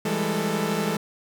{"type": "tone cluster", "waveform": "sawtooth", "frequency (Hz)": [166.1, 198.8, 210.8, 442.7], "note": ["E3", "G3", "G#3", "A4"], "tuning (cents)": [13, 25, 26, 11], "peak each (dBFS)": -25, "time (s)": [0.05, 0.97], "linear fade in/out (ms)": 5, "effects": []}